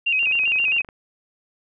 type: tone with vibrato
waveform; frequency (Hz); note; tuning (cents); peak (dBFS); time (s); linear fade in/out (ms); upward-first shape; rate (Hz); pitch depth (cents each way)
sine; 2649; E7; +8; -17; 0.06-0.82; 10; square; 7.6; 79
type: click train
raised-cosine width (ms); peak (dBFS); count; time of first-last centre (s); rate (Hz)
0.5; -25; 17; 0.23-0.888; 24.3
effects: none